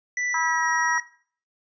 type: tone with pitch glide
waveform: square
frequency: 1975.5 to 1903.8 Hz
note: B6 to A#6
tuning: 0 to +36 cents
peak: -25 dBFS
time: 0.17-1 s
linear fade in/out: 2 ms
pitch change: -64 cents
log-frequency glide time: 0.27-0.67 s
type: harmonic tone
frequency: 324.4 Hz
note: E4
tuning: 28 cents flat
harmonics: 3 / 4 / 5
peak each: -26 / -29 / -32 dBFS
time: 0.34-0.98 s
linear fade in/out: 2 ms
effects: noise-tail reverb RT60 0.5 s tail -18 dB re dry + resampled to 16000 Hz